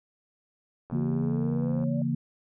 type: click train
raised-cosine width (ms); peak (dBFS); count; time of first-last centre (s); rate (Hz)
1; -30; 79; 0.9-1.839; 83.1
type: chord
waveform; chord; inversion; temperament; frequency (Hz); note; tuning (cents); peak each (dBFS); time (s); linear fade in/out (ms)
sine; A# diminished; first; just; 139.85 / 167.82 / 233.1; C#3 / E3 / A#3; +16 / +31 / 0; -29 / -31 / -28; 0.92-2.15; 5
type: exponential sweep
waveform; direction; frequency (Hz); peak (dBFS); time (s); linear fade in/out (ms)
sine; up; 360.3 to 587.3; -36; 0.95-2.02; 2
effects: none